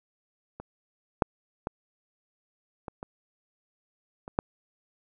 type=clicks; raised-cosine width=1 ms; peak=-25 / -6 / -16 / -22 / -23 / -25 / -9 dBFS; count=7; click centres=0.6 / 1.222 / 1.671 / 2.882 / 3.029 / 4.279 / 4.389 s; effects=none